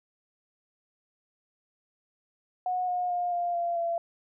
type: tone with pitch steps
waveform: sine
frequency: 730 / 719.5 / 709.2 / 699.1 / 689 / 679.1 Hz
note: F#5 / F#5 / F5 / F5 / F5 / F5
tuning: -24 / -49 / +26 / +2 / -24 / -49 cents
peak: -26 dBFS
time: 2.66-3.98 s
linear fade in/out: 2 ms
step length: 220 ms
effects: none